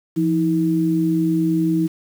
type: tone pair together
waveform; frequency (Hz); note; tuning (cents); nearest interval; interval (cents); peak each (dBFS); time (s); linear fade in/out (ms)
sine; 170.2 / 320.4; F3 / E4; -44 / -49; major seventh; 1095; -20 / -17; 0.16-1.88; 20
effects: 7-bit